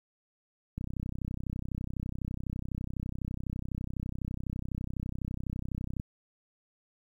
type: click train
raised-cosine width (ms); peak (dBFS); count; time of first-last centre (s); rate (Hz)
5; -23; 168; 0.78-5.999; 32
effects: 10-bit